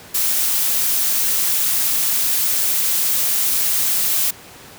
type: noise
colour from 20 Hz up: blue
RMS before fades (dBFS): -18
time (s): 0.14-4.31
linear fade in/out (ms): 10
effects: pink hiss -40 dBFS RMS until 4.78 s + high-pass 100 Hz 12 dB/octave